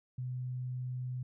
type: tone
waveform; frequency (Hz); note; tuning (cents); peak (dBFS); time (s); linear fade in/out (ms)
sine; 126.3; B2; +39; -35; 0.18-1.23; 5
effects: none